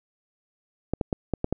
clicks, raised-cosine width 2 ms, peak -11 dBFS, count 6, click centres 0.936 / 1.012 / 1.128 / 1.337 / 1.444 / 1.526 s, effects none

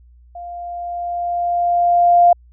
sine tone with level ramp, 698.5 Hz, F5, in tune, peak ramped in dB -29 to -6 dBFS, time 0.35-2.33 s, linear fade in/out 5 ms, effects added 60 Hz sine -44 dBFS peak until 2.52 s

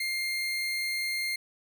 30% pulse tone, 2115 Hz, C7, 18 cents sharp, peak -26 dBFS, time 0-1.36 s, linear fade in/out 5 ms, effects none

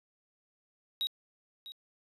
triangle tone with echo, 3814 Hz, A#7, 39 cents sharp, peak -28 dBFS, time 1.01-1.07 s, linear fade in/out 0 ms, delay 650 ms, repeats 1, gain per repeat -14 dB, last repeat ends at 1.72 s, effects resampled to 32000 Hz

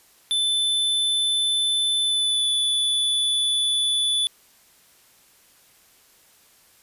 square tone with pitch glide, 3520 to 3470 Hz, A7 to A7, 0 to -25 cents, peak -20 dBFS, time 0.31-4.27 s, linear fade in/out 0 ms, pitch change -25 cents, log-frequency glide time 2.02-2.47 s, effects white hiss -56 dBFS RMS until 6.82 s + resampled to 32000 Hz

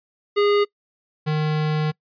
square tone pair in turn, 410 / 153.58 Hz, G#4 / D#3, -22 / -22 cents, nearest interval octave + perfect fourth, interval 1700 cents, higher first, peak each -16 / -20 dBFS, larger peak first, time 0.36-0.65 / 1.26-1.92 s, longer second, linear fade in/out 20 ms, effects noise-tail reverb RT60 0.1 s tail -25 dB re dry + resampled to 11025 Hz

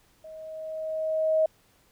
sine tone with level ramp, 632 Hz, D#5, 27 cents sharp, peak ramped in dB -41 to -18 dBFS, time 0.24-1.46 s, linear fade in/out 5 ms, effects pink hiss -63 dBFS RMS until 1.91 s

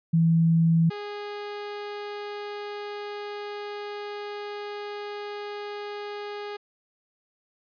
sine / sawtooth tone pair in turn, 164.81 / 412.5 Hz, E3 / G#4, 0 / -12 cents, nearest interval octave + major third, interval 1588 cents, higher second, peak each -17 / -29 dBFS, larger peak first, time 0.13-0.9 / 0.9-6.57 s, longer second, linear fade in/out 10 ms, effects resampled to 11025 Hz

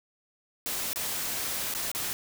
white noise with dropouts, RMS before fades -32 dBFS, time 0.66-2.13 s, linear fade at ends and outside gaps 0 ms, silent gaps 0.931-0.959 / 1.739-1.749 / 1.916-1.949 s, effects none

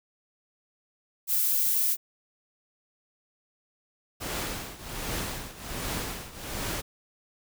violet noise, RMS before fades -25 dBFS, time 1.27-1.97 s, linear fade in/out 50 ms
pink noise with tremolo, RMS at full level -31 dBFS, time 4.2-6.82 s, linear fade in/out 20 ms, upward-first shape triangle, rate 1.3 Hz, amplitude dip 85%
effects none

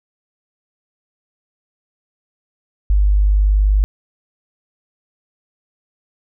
sine tone, 50.3 Hz, G1, 45 cents sharp, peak -10 dBFS, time 2.9-3.84 s, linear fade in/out 0 ms, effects none

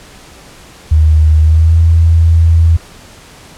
sine tone with pitch glide, 77.78 to 82.41 Hz, D#2 to E2, 0 to 0 cents, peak -4 dBFS, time 0.91-2.77 s, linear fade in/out 10 ms, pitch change +100 cents, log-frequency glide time 1.41-1.77 s, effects pink hiss -37 dBFS RMS until 3.57 s + low-pass 10000 Hz 12 dB/octave

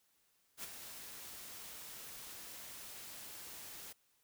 white noise with ADSR envelope, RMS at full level -43 dBFS, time 0.57-3.93 s, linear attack 62 ms, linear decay 25 ms, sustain -7 dB, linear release 12 ms, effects white hiss -75 dBFS RMS until 4.23 s

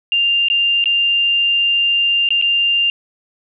sine tone with dropouts, 2794 Hz, F7, in tune, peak -12 dBFS, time 0.12-2.9 s, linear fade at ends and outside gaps 1 ms, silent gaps 0.485-0.5 / 0.841-0.857 / 2.289-2.305 / 2.414-2.423 s, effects none

